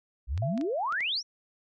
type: exponential sweep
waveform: sine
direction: up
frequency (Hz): 55 to 5980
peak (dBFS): -27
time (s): 0.27-1.23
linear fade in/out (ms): 50
type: clicks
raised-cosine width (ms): 0.2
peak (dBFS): -26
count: 5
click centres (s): 0.377 / 0.577 / 0.612 / 0.924 / 1.006
type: tone with exponential decay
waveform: sine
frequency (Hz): 671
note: E5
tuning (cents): +31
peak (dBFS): -29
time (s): 0.42-1.11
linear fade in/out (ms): 5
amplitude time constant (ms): 150
effects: none